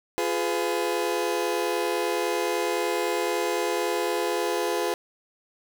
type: chord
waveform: 30% pulse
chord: F diminished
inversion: none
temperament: just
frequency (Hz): 349.2 / 419.1 / 502.9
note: F4 / Ab4 / Cb5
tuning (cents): 0 / +16 / +31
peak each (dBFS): -26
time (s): 0.18-4.94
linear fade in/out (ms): 0
effects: none